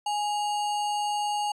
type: tone with sample-and-hold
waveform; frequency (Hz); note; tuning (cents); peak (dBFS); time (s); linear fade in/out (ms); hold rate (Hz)
sine; 830.6; G#5; 0; -25; 0.06-1.52; 5; 3675
effects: resampled to 22050 Hz